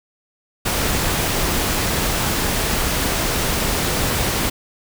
pink noise, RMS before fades -20 dBFS, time 0.65-4.5 s, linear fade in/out 10 ms, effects none

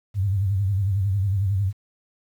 sine tone with vibrato, 98 Hz, G2, in tune, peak -19 dBFS, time 0.14-1.73 s, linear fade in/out 50 ms, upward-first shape sine, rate 11 Hz, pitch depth 100 cents each way, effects 9-bit

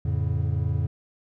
triangle chord, F augmented, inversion none, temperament equal with one note detuned, 87.31 / 110 / 141.1 Hz, F2 / A2 / C#3, 0 / 0 / +31 cents, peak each -24 / -25 / -26 dBFS, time 0.05-0.87 s, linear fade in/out 5 ms, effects none

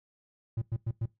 triangle tone bursts, 113.4 Hz, A#2, 47 cents flat, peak -26 dBFS, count 4, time 0.57-1.058 s, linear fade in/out 5 ms, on 47 ms, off 100 ms, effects noise-tail reverb RT60 0.2 s tail -20 dB re dry

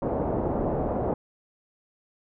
white low-pass noise, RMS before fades -27 dBFS, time 0.02-1.14 s, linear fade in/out 2 ms, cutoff 710 Hz, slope 24 dB/octave, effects none

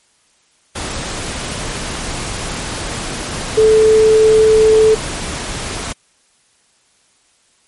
sine tone in noise, 436.6 Hz, A4, 13 cents flat, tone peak -6 dBFS, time 3.57-4.95 s, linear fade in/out 10 ms, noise pink, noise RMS -23 dBFS, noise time 0.75-5.93 s, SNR +14 dB, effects white hiss -56 dBFS RMS until 7.67 s + MP3 48 kbps

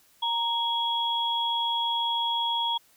sine tone pair together, 932.3 / 3326 Hz, A#5 / G#7, 0 / +2 cents, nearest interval octave + minor seventh, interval 2202 cents, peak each -27 dBFS, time 0.22-2.78 s, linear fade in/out 10 ms, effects white hiss -61 dBFS RMS until 2.96 s

